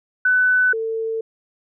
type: tone pair in turn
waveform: sine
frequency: 1500 / 448 Hz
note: F#6 / A4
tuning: +23 / +31 cents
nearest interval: octave + major sixth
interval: 2092 cents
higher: first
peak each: -13 / -21 dBFS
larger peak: first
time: 0.25-0.73 / 0.73-1.21 s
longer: neither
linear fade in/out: 5 ms
effects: none

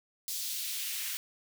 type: noise with high-pass filter sweep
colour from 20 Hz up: white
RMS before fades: -36 dBFS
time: 0.28-1.17 s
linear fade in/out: 0 ms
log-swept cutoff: 4400 to 2000 Hz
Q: 1.3
effects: none

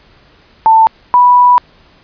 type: tone pair in turn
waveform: sine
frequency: 890 / 983.7 Hz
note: A5 / B5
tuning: +20 / -7 cents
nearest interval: major second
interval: 173 cents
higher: second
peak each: -3 dBFS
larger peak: neither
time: 0.66-0.87 / 1.14-1.58 s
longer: second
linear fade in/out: 0 ms
effects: pink hiss -46 dBFS RMS until 2.03 s + resampled to 11025 Hz

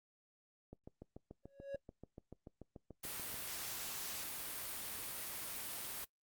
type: click train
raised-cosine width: 2 ms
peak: -37 dBFS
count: 19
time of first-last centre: 0.73-3.342 s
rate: 6.89 Hz
type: tone with exponential growth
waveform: triangle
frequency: 554.4 Hz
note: C#5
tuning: in tune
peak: -35 dBFS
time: 1.43-1.76 s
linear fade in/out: 5 ms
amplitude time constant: 70 ms
type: noise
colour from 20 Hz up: white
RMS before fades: -44 dBFS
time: 3.03-6.05 s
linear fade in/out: 10 ms
effects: noise-tail reverb RT60 0.1 s tail -21 dB re dry + Opus 48 kbps

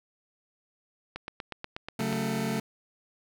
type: click train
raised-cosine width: 0.3 ms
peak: -20 dBFS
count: 9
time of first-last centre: 1.16-2.127 s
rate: 8.27 Hz
type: chord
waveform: sawtooth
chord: F# minor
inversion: second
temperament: just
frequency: 138.75 / 185 / 222 Hz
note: C#3 / F#3 / A3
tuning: +2 / 0 / +16 cents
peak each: -30 / -30 / -26 dBFS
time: 1.99-2.6 s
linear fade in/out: 5 ms
effects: none

